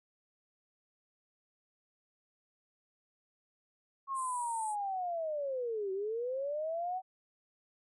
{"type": "linear two-way sweep", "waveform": "sine", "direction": "down then up", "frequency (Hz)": [1100, 374.9, 759], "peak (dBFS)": -33, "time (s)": [4.07, 7.02], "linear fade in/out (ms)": 50, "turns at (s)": 5.92}
{"type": "band-pass noise", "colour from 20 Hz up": "pink", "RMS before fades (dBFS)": -47, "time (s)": [4.14, 4.76], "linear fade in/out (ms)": 50, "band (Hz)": [8000, 9800], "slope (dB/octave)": 96}
{"effects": []}